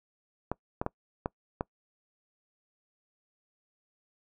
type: clicks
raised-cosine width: 1 ms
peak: -16 dBFS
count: 5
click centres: 0.516 / 0.815 / 0.864 / 1.259 / 1.609 s
effects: noise-tail reverb RT60 0.1 s tail -24 dB re dry